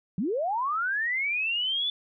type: linear sweep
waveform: sine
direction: up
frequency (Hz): 160 to 3500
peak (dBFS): -25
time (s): 0.18-1.9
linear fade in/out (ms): 2
effects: none